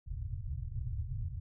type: low-pass noise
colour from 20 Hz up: white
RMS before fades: -38 dBFS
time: 0.06-1.4 s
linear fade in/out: 10 ms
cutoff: 130 Hz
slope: 96 dB/octave
effects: none